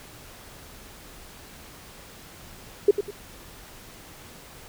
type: tone with echo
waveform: sine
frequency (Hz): 406.3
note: G#4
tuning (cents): -38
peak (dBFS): -11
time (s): 2.88-2.91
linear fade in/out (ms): 5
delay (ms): 99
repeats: 2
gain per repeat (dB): -10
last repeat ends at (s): 3.108
effects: pink hiss -46 dBFS RMS until 4.68 s